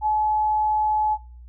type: tone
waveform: sine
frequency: 855 Hz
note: A5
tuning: 50 cents flat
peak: -18 dBFS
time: 0.01-1.18 s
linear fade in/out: 50 ms
effects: noise-tail reverb RT60 0.5 s tail -26 dB re dry + added 60 Hz sine -40 dBFS peak until 1.48 s